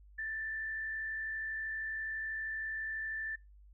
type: tone with frequency modulation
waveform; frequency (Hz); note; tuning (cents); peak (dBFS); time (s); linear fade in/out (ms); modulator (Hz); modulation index
sine; 1767; A6; +7; -36; 0.18-3.36; 10; 52.4; 0.44
effects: noise-tail reverb RT60 0.2 s tail -22 dB re dry + added 50 Hz sine -55 dBFS peak until 3.73 s